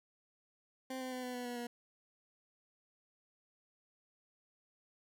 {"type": "tone with pitch steps", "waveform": "20% pulse", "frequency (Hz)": [260.6, 257, 253.5, 250, 246.5, 243.1, 239.8], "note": ["C4", "C4", "B3", "B3", "B3", "B3", "A#3"], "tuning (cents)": [-7, -31, 45, 21, -3, -27, 49], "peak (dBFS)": -35, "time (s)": [0.9, 1.67], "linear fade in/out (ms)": 5, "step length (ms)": 110, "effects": []}